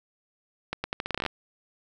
accelerating click train, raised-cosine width 0.3 ms, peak -13 dBFS, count 13, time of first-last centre 0.73-1.263 s, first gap 110 ms, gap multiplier 0.81, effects none

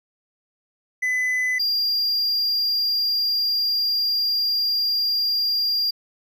triangle tone pair in turn, 2008 / 4790 Hz, B6 / D8, +28 / +33 cents, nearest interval octave + minor third, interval 1505 cents, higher second, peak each -18 dBFS, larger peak neither, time 1.02-1.59 / 1.59-5.91 s, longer second, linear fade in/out 10 ms, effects none

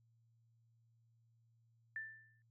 sine tone with exponential decay, 1772 Hz, A6, 12 cents sharp, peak -39 dBFS, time 1.96-2.42 s, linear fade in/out 1 ms, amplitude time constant 100 ms, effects added 115 Hz sine -70 dBFS peak until 2.5 s

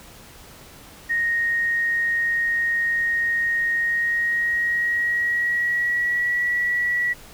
sine tone with pitch glide, 1864.7 to 1938.3 Hz, A#6 to B6, 0 to -33 cents, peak -19 dBFS, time 1.09-7.14 s, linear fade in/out 20 ms, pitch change +67 cents, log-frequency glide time 3.76-6.45 s, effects pink hiss -45 dBFS RMS until 7.33 s

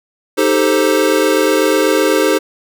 square chord, A half-diminished seventh, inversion second, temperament equal with one note detuned, 311.1 / 392 / 440 / 524.8 Hz, Eb4 / G4 / A4 / C5, 0 / 0 / 0 / +5 cents, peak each -17 dBFS, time 0.37-2.39 s, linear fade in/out 20 ms, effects none

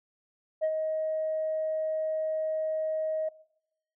sine tone with ADSR envelope, 629 Hz, D#5, 19 cents sharp, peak -21 dBFS, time 0.61-3.29 s, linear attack 29 ms, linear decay 59 ms, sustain -6 dB, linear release 7 ms, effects noise-tail reverb RT60 0.8 s tail -22 dB re dry + tanh soft clip ceiling -22 dBFS

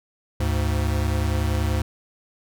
square tone pair together, 73.42 / 103.83 Hz, D2 / G#2, 0 / 0 cents, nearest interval tritone, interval 600 cents, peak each -23 / -25 dBFS, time 0.4-1.82 s, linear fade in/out 5 ms, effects none

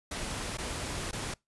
pink noise with dropouts, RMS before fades -36 dBFS, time 0.11-1.34 s, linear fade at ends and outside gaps 5 ms, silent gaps 0.573-0.583 / 1.112-1.129 s, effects noise-tail reverb RT60 0.2 s tail -25 dB re dry + resampled to 24000 Hz

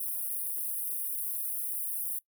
white high-pass noise, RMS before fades -34 dBFS, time 0-2.19 s, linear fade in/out 5 ms, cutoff 9300 Hz, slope 96 dB/octave, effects noise-tail reverb RT60 0.1 s tail -21 dB re dry

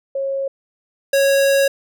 sine / square tone pair in turn, 545 / 551.3 Hz, C#5 / C#5, -29 / -10 cents, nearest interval unison, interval 19 cents, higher second, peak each -19 / -13 dBFS, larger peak second, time 0.15-0.48 / 1.13-1.68 s, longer second, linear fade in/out 5 ms, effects none

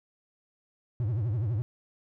triangle tone with vibrato, 111 Hz, A2, 16 cents sharp, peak -24 dBFS, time 1-1.62 s, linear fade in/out 0 ms, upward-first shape triangle, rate 12 Hz, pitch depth 270 cents each way, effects none

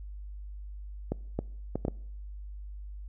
clicks, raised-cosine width 2 ms, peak -16 dBFS, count 5, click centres 1.12 / 1.39 / 1.756 / 1.851 / 1.882 s, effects noise-tail reverb RT60 0.7 s tail -24 dB re dry + added 50 Hz sine -39 dBFS peak until 3.08 s

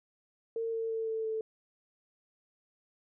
sine tone with pitch steps, 455.3 / 451.6 / 448 / 444.4 / 440.8 Hz, A#4 / A4 / A4 / A4 / A4, -41 / +45 / +31 / +17 / +3 cents, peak -31 dBFS, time 0.56-1.41 s, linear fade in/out 2 ms, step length 170 ms, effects none

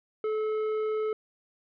sine tone with tanh clipping, 432.3 Hz, A4, 31 cents flat, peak -28 dBFS, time 0.24-1.13 s, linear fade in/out 2 ms, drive 9 dB, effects none

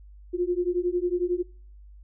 sine beating tone pair, 349.5 / 360.5 Hz, F4 / F#4, +1 / -45 cents, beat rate 11 Hz, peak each -26 dBFS, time 0.33-1.43 s, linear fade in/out 20 ms, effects noise-tail reverb RT60 0.5 s tail -26 dB re dry + added 50 Hz sine -45 dBFS peak until 2.03 s

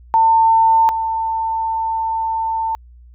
sine tone pair in turn, 899 / 895.8 Hz, A5 / A5, +37 / +31 cents, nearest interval unison, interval 6 cents, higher first, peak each -9 / -17 dBFS, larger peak first, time 0.14-0.89 / 0.89-2.75 s, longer second, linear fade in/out 0 ms, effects added 60 Hz sine -40 dBFS peak until 3.14 s

